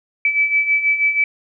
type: beating tone pair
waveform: sine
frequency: 2300 / 2306.2 Hz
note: D7 / D7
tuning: -37 / -32 cents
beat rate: 6.2 Hz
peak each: -21 / -15 dBFS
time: 0.25-1.24 s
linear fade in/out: 2 ms
effects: none